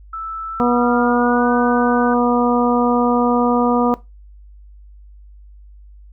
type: tone with pitch glide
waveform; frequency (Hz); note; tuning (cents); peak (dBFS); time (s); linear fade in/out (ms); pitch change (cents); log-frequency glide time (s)
sine; 1318.5 to 1497.2; E6 to F#6; 0 to +20; -24; 0.13-2.14; 5; +220; 0.49-1.52
type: harmonic tone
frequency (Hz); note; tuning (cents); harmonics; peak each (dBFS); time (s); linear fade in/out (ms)
242.3; B3; -33; 1 / 2 / 3 / 4 / 5; -16 / -19 / -21 / -22 / -23; 0.6-3.94; 0
effects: noise-tail reverb RT60 0.2 s tail -18 dB re dry + added 50 Hz sine -39 dBFS peak until 6.12 s